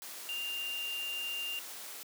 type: tone in noise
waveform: sine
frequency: 2794 Hz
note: F7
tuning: in tune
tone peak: -35 dBFS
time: 0.29-1.59 s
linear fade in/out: 0 ms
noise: white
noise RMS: -45 dBFS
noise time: 0.02-2.03 s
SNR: +7 dB
effects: high-pass 300 Hz 12 dB/octave